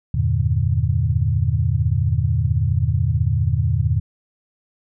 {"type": "chord", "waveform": "sine", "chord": "E half-diminished seventh", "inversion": "none", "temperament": "equal", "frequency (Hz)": [82.41, 98, 116.54, 146.83], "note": ["E2", "G2", "Bb2", "D3"], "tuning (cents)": [0, 0, 0, 0], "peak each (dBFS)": [-21, -22, -20, -23], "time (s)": [0.14, 4], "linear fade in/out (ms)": 5, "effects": []}